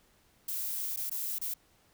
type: noise with dropouts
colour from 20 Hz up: violet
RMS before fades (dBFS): -35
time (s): 0.48-1.54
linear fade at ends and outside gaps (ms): 5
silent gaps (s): 0.962-0.971 / 1.097-1.113 / 1.386-1.414
effects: pink hiss -66 dBFS RMS until 1.93 s